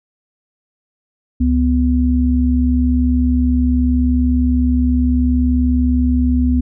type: tone pair together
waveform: sine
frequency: 69.9 / 249.1 Hz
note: C#2 / B3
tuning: +15 / +15 cents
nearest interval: octave + minor seventh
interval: 2200 cents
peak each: -14 dBFS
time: 1.4-6.61 s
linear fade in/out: 10 ms
effects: none